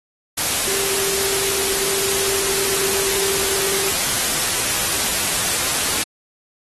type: tone in noise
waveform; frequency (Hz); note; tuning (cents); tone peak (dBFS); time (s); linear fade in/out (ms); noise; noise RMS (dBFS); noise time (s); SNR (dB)
sine; 392; G4; 0; -26; 0.67-3.91; 10; white; -20; 0.37-6.04; -9
effects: AAC 32 kbps